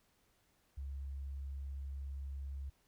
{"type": "tone", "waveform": "sine", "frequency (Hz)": 68.7, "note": "C#2", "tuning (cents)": -15, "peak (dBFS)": -40, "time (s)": [0.77, 2.7], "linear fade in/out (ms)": 10, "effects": ["pink hiss -74 dBFS RMS until 2.87 s"]}